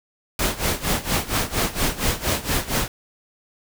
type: noise with tremolo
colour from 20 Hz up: pink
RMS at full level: -20 dBFS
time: 0.39-2.88 s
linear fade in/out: 2 ms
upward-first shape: sine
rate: 4.3 Hz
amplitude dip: 85%
effects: none